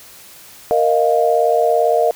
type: chord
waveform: sine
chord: Bb suspended fourth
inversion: none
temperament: just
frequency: 466.2 / 621.6 / 699.2 Hz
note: Bb4 / Eb5 / F5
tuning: 0 / -2 / +2 cents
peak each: -16 dBFS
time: 0.71-2.11 s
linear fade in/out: 0 ms
effects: white hiss -41 dBFS RMS until 2.15 s